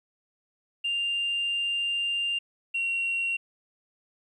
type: tone pair in turn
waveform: sine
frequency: 2794 / 2744 Hz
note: F7 / F7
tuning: 0 / -31 cents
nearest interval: unison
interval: 31 cents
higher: first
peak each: -24 dBFS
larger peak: neither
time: 0.84-2.39 / 2.74-3.37 s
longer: first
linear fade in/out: 10 ms
effects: tanh soft clip ceiling -22 dBFS + 11-bit